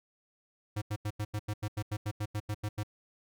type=tone bursts; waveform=square; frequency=105.1 Hz; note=G#2; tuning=21 cents sharp; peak=-32 dBFS; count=15; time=0.76-2.834 s; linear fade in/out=10 ms; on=58 ms; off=86 ms; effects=none